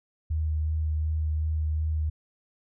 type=tone with vibrato; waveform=sine; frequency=77.78 Hz; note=D#2; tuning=in tune; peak=-24 dBFS; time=0.3-2.1 s; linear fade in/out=10 ms; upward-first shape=sine; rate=2.7 Hz; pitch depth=15 cents each way; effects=none